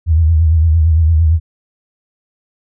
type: tone with vibrato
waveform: sine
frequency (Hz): 80.5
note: E2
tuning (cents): -41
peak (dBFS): -7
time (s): 0.06-1.4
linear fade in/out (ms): 50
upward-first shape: triangle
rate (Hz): 8.8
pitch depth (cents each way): 100
effects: none